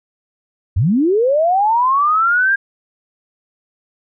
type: linear sweep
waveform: sine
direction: up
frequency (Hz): 75 to 1623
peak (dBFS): -11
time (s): 0.76-2.56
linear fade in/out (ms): 10
effects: none